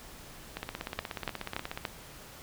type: two click trains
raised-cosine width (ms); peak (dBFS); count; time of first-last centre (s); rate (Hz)
0.3; -15 / -19; 4 / 21; 0.99-1.852 / 0.57-1.775; 3.48 / 16.6
effects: pink hiss -49 dBFS RMS until 2.42 s